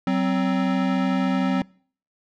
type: tone pair together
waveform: square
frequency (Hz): 188.27 / 261.7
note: F#3 / C4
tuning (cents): +30 / 0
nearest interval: tritone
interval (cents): 570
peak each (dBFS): -23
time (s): 0.07-1.62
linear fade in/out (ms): 2
effects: noise-tail reverb RT60 0.5 s tail -25 dB re dry + low-pass 3000 Hz 12 dB/octave